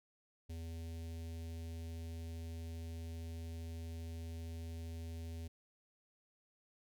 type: tone with notch filter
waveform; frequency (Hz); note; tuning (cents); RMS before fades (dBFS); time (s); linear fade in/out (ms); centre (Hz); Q
square; 82.4; E2; 0; -45; 0.49-5.48; 10; 1200; 0.53
effects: none